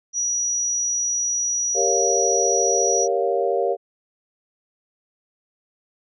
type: tone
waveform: sine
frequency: 5820 Hz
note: F#8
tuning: 29 cents flat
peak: -20 dBFS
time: 0.13-3.08 s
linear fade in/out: 50 ms
type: chord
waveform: sine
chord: G half-diminished seventh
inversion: none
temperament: equal with one note detuned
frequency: 392 / 466.2 / 557.3 / 698.5 Hz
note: G4 / Bb4 / Db5 / F5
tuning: 0 / 0 / +9 / 0 cents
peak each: -24 / -23 / -24 / -25 dBFS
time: 1.74-3.77 s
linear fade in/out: 50 ms
effects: none